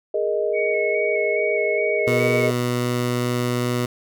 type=chord; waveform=sine; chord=Ab suspended second; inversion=none; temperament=equal with one note detuned; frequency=415.3 / 467.5 / 622.3 Hz; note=Ab4 / Bb4 / Eb5; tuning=0 / +5 / 0 cents; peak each=-23 / -25 / -23 dBFS; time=0.14-2.51 s; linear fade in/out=5 ms
type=tone with vibrato; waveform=sine; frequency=2217 Hz; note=C#7; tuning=in tune; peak=-24 dBFS; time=0.53-2.5 s; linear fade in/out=50 ms; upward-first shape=square; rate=2.4 Hz; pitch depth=19 cents each way
type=tone; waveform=15% pulse; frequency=122.5 Hz; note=B2; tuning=14 cents flat; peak=-14 dBFS; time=2.07-3.86 s; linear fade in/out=5 ms
effects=none